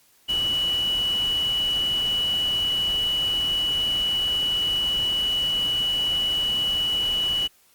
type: tone in noise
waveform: sine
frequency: 2946 Hz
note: F#7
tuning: 8 cents flat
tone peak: -21 dBFS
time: 0.28-7.48 s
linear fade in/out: 20 ms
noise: pink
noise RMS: -37 dBFS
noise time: 0.28-7.48 s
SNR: +13 dB
effects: white hiss -59 dBFS RMS until 7.74 s + Opus 48 kbps